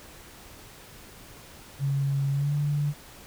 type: tone with pitch glide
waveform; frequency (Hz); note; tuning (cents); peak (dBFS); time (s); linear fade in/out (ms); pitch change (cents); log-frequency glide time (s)
sine; 138.59 to 146.07; C#3 to D3; 0 to -9; -23; 1.79-2.94; 50; +91; 2.32-2.54
effects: pink hiss -48 dBFS RMS until 3.26 s